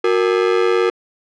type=ring-modulated tone; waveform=45% pulse; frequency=415.6 Hz; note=G#4; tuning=1 cent sharp; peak=-10 dBFS; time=0.04-0.9 s; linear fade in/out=5 ms; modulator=49.2 Hz; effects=low-pass 3000 Hz 12 dB/octave